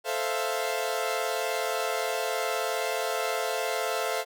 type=chord; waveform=sawtooth; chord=F major seventh; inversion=first; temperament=equal; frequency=440 / 523.3 / 659.3 / 698.5 Hz; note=A4 / C5 / E5 / F5; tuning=0 / 0 / 0 / 0 cents; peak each=-29 dBFS; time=0.04-4.25 s; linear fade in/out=50 ms; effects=none